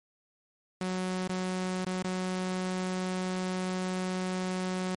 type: tone with dropouts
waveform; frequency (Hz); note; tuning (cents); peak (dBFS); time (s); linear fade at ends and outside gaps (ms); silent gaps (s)
sawtooth; 184.6; F#3; -4; -26; 0.81-4.95; 2; 1.275-1.294 / 1.848-1.866 / 2.026-2.045
effects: MP3 48 kbps